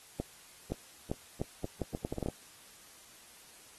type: accelerating click train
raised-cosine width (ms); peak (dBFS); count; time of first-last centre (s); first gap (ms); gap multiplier
2; -20; 13; 0.2-2.286; 520; 0.76
effects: white hiss -56 dBFS RMS until 3.78 s + AAC 32 kbps